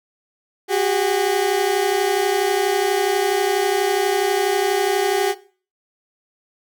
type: tone pair together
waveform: 30% pulse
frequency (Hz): 371.6 / 403.8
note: F#4 / G#4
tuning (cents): +7 / -49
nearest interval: minor second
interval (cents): 144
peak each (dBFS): -17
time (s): 0.68-5.35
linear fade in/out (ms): 50
effects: noise-tail reverb RT60 0.4 s tail -18 dB re dry